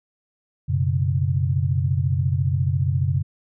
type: chord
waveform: sine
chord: F# suspended fourth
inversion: none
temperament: equal with one note detuned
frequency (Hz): 92.5 / 124.11 / 138.59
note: F#2 / B2 / C#3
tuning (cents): 0 / +9 / 0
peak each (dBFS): -22 / -24 / -22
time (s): 0.68-3.23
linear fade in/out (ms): 20
effects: none